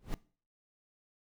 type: noise with exponential growth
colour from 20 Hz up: brown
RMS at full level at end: -30 dBFS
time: 0-0.14 s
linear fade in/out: 0 ms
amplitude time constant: 30 ms
effects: noise-tail reverb RT60 0.4 s tail -20 dB re dry